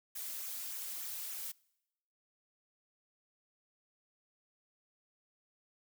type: noise with flanger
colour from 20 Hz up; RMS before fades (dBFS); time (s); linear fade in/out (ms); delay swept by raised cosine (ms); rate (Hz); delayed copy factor
blue; -42; 0.15-1.52; 10; 0.2 to 2.7; 3.4; -0.55
effects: noise-tail reverb RT60 0.9 s tail -25 dB re dry